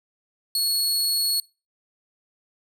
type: tone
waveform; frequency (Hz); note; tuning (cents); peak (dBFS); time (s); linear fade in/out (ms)
sawtooth; 4354; C#8; -32; -18; 0.55-1.4; 2
effects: noise-tail reverb RT60 0.3 s tail -24 dB re dry